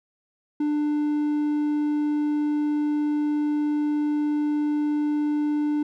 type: tone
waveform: triangle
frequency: 297.2 Hz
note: D4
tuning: 21 cents sharp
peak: -19 dBFS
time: 0.6-5.83 s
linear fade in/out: 5 ms
effects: none